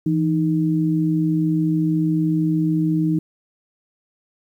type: tone pair together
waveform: sine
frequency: 164.8 / 311.1 Hz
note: E3 / D#4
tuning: 0 / 0 cents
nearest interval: major seventh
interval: 1100 cents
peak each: -19 dBFS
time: 0.06-3.19 s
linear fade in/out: 5 ms
effects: 9-bit